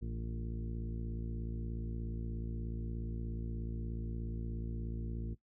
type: harmonic tone with a mistuned harmonic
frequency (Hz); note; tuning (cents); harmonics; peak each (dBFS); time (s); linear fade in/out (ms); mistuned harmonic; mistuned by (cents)
56.8; A#1; -44; 1 / 2 / 3 / 4 / 5 / 6 / 7 / 8; -39 / -43 / -49 / -46 / -55 / -51 / -62 / -57; 0.01-5.35; 20; 3; -42
effects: noise-tail reverb RT60 0.1 s tail -17 dB re dry